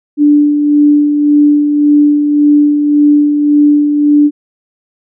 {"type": "tone with tremolo", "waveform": "sine", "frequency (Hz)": 293.7, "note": "D4", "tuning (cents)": 0, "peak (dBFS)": -3, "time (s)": [0.17, 4.31], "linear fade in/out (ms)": 50, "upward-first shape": "sine", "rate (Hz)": 1.8, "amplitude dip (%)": 45, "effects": []}